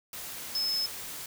sine tone in noise, 5200 Hz, E8, 24 cents flat, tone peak -27 dBFS, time 0.55-0.86 s, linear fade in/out 2 ms, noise white, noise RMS -40 dBFS, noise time 0.13-1.26 s, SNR +10 dB, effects none

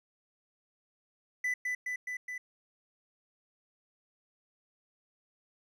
triangle tone with echo, 1994 Hz, B6, 16 cents sharp, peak -27 dBFS, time 1.44-1.54 s, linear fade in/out 5 ms, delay 210 ms, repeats 4, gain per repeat -2 dB, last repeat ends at 2.38 s, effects none

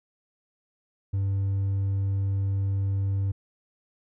sine tone with hard clipping, 98 Hz, G2, in tune, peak -24 dBFS, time 1.13-3.32 s, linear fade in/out 10 ms, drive 2 dB, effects none

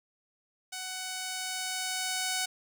5% pulse tone with level ramp, 746 Hz, F#5, 14 cents sharp, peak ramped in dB -25 to -17 dBFS, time 0.72-2.46 s, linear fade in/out 10 ms, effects none

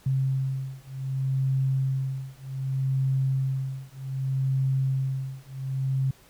sine beating tone pair, 133.1 / 133.75 Hz, C3 / C3, +30 / +38 cents, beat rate 0.65 Hz, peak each -27 / -27 dBFS, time 0.06-6.11 s, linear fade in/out 5 ms, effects pink hiss -56 dBFS RMS until 6.29 s

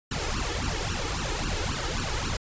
pink noise with flanger, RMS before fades -29 dBFS, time 0.11-2.37 s, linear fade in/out 5 ms, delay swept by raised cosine 0.69 to 2.39 ms, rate 3.7 Hz, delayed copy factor +0.95, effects resampled to 16000 Hz

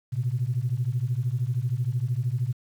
sine beating tone pair, 116.8 / 129.8 Hz, A#2 / C3, +4 / -13 cents, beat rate 13 Hz, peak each -26 dBFS, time 0.12-2.53 s, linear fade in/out 20 ms, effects tanh soft clip ceiling -16 dBFS + 9-bit

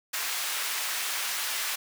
pink high-pass noise, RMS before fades -31 dBFS, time 0.13-1.76 s, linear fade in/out 10 ms, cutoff 1400 Hz, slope 12 dB/octave, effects none

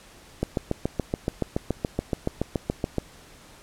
click train, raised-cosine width 2 ms, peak -10 dBFS, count 19, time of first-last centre 0.43-2.983 s, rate 7.05 Hz, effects pink hiss -50 dBFS RMS until 3.62 s + low-pass 11000 Hz 12 dB/octave

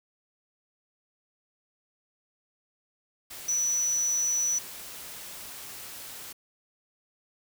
sine tone in noise, 5930 Hz, F#8, 3 cents sharp, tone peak -24 dBFS, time 3.48-4.59 s, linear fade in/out 10 ms, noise white, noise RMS -42 dBFS, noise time 3.3-6.33 s, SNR +15 dB, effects none

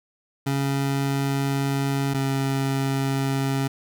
25% pulse tone pair in turn, 138.1 / 135.96 Hz, C#3 / C#3, -6 / -33 cents, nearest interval unison, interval 27 cents, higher first, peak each -18 dBFS, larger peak neither, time 0.46-2.14 / 2.14-3.68 s, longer first, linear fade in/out 10 ms, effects none

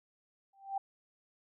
sine tone with exponential growth, 784 Hz, G5, in tune, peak -29 dBFS, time 0.53-0.78 s, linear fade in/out 5 ms, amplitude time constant 54 ms, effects none

